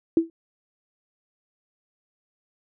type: tone with exponential decay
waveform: sine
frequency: 329.6 Hz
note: E4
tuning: in tune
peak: -11 dBFS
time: 0.17-0.3 s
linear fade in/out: 2 ms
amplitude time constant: 28 ms
effects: none